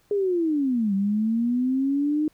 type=linear two-way sweep; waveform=sine; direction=down then up; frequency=416.7 to 192.7 to 308.9 Hz; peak=-20 dBFS; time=0.11-2.28 s; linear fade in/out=2 ms; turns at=0.94 s; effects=pink hiss -63 dBFS RMS until 2.33 s